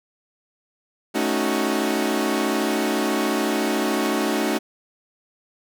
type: chord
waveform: sawtooth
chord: D# half-diminished seventh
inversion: second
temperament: equal with one note detuned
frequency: 218.5 / 277.2 / 311.1 / 370 Hz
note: A3 / C#4 / D#4 / F#4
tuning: -12 / 0 / 0 / 0 cents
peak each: -22 dBFS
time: 1.14-4.59 s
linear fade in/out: 20 ms
effects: none